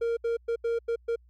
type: tone bursts at uneven times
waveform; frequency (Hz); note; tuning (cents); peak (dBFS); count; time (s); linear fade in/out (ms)
triangle; 464.8; A#4; -5; -23; 6; 0.01-0.17 / 0.24-0.37 / 0.48-0.56 / 0.64-0.79 / 0.88-0.96 / 1.08-1.16; 10
effects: added 60 Hz sine -55 dBFS peak until 1.29 s + Opus 48 kbps